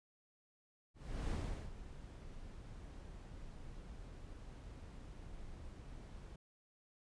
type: noise with ADSR envelope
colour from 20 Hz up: brown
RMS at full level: -37 dBFS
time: 0.94-6.36 s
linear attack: 370 ms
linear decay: 390 ms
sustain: -14 dB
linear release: 4 ms
effects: resampled to 22050 Hz